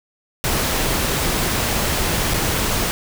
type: noise with dropouts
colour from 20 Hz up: pink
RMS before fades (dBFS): -20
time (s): 0.44-2.91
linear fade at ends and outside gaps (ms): 0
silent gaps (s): 2.337-2.342
effects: none